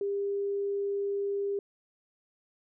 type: tone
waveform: sine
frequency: 400.6 Hz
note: G4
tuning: 38 cents sharp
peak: -28 dBFS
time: 0.01-1.59 s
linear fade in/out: 2 ms
effects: none